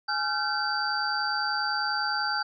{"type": "tone cluster", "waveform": "sine", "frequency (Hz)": [834, 1380, 1530, 4653], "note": ["G#5", "F6", "G6", "D8"], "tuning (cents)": [7, -21, -42, -17], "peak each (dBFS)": -31, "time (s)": [0.08, 2.43], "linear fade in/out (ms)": 10, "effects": []}